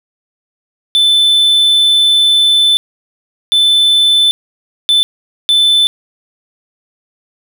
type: tone bursts at uneven times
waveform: triangle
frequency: 3520 Hz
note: A7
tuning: in tune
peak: -5 dBFS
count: 4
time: 0.95-2.77 / 3.52-4.31 / 4.89-5.03 / 5.49-5.87 s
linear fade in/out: 0 ms
effects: none